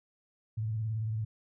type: tone with vibrato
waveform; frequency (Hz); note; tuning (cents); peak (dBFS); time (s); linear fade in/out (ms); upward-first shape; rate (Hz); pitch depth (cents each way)
sine; 110; A2; 0; -30; 0.57-1.25; 10; square; 18; 51
effects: none